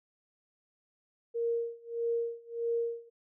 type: tone with tremolo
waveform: sine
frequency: 466.2 Hz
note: A#4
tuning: in tune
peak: -27 dBFS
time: 1.34-3.1 s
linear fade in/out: 20 ms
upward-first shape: sine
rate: 1.6 Hz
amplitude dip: 95%
effects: none